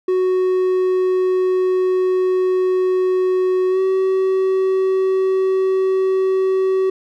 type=tone with pitch glide; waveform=triangle; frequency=370 to 379.3 Hz; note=F#4 to F#4; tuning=0 to +43 cents; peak=-12 dBFS; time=0.08-6.9 s; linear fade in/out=5 ms; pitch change=+43 cents; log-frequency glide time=3.69-3.8 s; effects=none